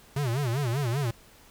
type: tone with vibrato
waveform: square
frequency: 129.5 Hz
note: C3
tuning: 17 cents flat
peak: -26 dBFS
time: 0.16-1.11 s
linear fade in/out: 5 ms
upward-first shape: sine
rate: 5.1 Hz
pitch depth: 220 cents each way
effects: pink hiss -55 dBFS RMS until 1.5 s